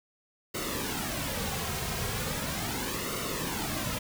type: noise with flanger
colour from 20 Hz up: pink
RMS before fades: -33 dBFS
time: 0.54-3.99 s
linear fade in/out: 10 ms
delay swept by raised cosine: 1.2 to 3.5 ms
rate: 0.38 Hz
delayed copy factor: -0.65
effects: none